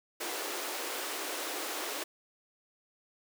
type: high-pass noise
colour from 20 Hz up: pink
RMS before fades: -37 dBFS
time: 0.2-2.04 s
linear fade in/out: 10 ms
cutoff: 300 Hz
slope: 48 dB/octave
effects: none